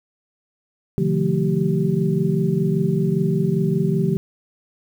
sine tone cluster, 129.7 / 151.6 / 176.7 / 219.2 / 387.9 Hz, C3 / D#3 / F3 / A3 / G4, -15 / -45 / +21 / -6 / -18 cents, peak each -29 / -21 / -21 / -25 / -24 dBFS, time 0.98-4.17 s, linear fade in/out 0 ms, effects 8-bit

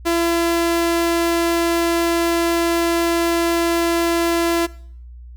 sawtooth tone, 338 Hz, E4, 43 cents sharp, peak -12 dBFS, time 0.05-4.67 s, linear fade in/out 20 ms, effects noise-tail reverb RT60 0.6 s tail -21 dB re dry + added 60 Hz sine -35 dBFS peak until 5.36 s

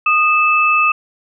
sine tone pair together, 1233 / 2623 Hz, D#6 / E7, -16 / -9 cents, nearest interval octave + minor second, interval 1307 cents, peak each -13 dBFS, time 0.06-0.92 s, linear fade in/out 5 ms, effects none

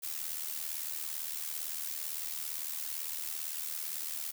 blue noise with amplitude modulation, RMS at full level -35 dBFS, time 0.02-4.32 s, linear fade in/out 20 ms, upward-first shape sine, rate 77.8 Hz, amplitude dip 70%, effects none

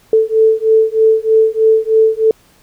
sine beating tone pair, 440 / 443.2 Hz, A4 / A4, 0 / +13 cents, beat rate 3.2 Hz, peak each -11 dBFS, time 0.13-2.31 s, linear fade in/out 2 ms, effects pink hiss -50 dBFS RMS until 2.62 s

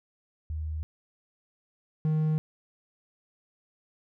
sine / triangle tone pair in turn, 77.78 / 155.56 Hz, D#2 / D#3, 0 / 0 cents, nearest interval octave, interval 1200 cents, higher second, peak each -30 / -21 dBFS, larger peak second, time 0.5-0.83 / 2.05-2.38 s, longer neither, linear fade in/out 0 ms, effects none

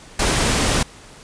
pink noise, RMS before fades -18 dBFS, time 0.19-0.83 s, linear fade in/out 5 ms, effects pink hiss -43 dBFS RMS until 1.23 s + resampled to 22050 Hz

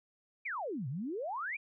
sine exponential two-way sweep, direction down then up, 2489 to 120 to 2489 Hz, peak -35 dBFS, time 0.45-1.57 s, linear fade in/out 10 ms, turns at 0.88 s, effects none

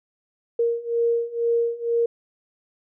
sine beating tone pair, 466.2 / 468.3 Hz, A#4 / A#4, 0 / +8 cents, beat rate 2.1 Hz, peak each -24 / -22 dBFS, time 0.59-2.06 s, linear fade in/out 5 ms, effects none

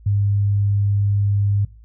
sine tone, 101.2 Hz, G#2, 44 cents flat, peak -15 dBFS, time 0.06-1.65 s, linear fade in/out 5 ms, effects noise-tail reverb RT60 0.3 s tail -20 dB re dry + added 55 Hz sine -42 dBFS peak until 1.84 s

